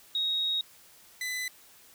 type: tone pair in turn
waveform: sine / sawtooth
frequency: 3770 / 2005 Hz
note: A#7 / B6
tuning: +19 / +26 cents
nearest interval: major seventh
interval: 1093 cents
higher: first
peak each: -26 / -28 dBFS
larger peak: first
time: 0.15-0.61 / 1.21-1.48 s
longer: first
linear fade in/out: 2 ms
effects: white hiss -56 dBFS RMS until 1.94 s